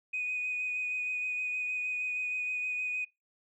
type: tone with vibrato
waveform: sine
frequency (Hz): 2489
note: D#7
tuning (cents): 0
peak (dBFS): -30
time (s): 0.13-3.05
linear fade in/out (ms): 10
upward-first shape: sine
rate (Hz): 6.4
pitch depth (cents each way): 15
effects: noise-tail reverb RT60 0.2 s tail -23 dB re dry + tanh soft clip ceiling -26 dBFS